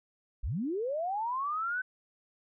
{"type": "linear sweep", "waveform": "sine", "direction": "up", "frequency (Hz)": [32.7, 1533], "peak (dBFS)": -30, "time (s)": [0.43, 1.82], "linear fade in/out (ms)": 10, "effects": []}